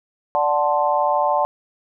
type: chord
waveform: sine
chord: D dominant seventh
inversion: none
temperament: equal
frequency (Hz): 587.3 / 740 / 880 / 1046.5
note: D5 / F#5 / A5 / C6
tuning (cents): 0 / 0 / 0 / 0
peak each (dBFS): -21 / -22 / -20 / -23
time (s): 0.35-1.45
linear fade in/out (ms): 0
effects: none